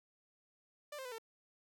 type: tone with pitch steps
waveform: sawtooth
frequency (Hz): 591 / 527 / 499.2 / 451.5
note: D5 / C5 / B4 / A4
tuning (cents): +11 / +12 / +19 / +45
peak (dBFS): -40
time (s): 0.92-1.184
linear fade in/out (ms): 5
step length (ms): 66
effects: none